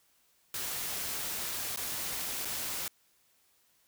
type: noise with dropouts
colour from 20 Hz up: white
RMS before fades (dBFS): -36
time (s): 0.54-2.88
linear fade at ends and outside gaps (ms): 2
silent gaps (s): 1.761-1.772 / 2.449-2.453
effects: white hiss -69 dBFS RMS until 3.87 s